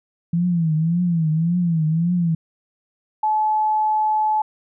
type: tone with vibrato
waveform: sine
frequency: 166.3 Hz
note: E3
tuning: 16 cents sharp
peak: -16 dBFS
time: 0.33-2.35 s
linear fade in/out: 5 ms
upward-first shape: triangle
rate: 1.8 Hz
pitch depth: 140 cents each way
type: tone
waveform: sine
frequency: 860 Hz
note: A5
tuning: 40 cents flat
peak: -16 dBFS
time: 3.23-4.42 s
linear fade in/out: 5 ms
effects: none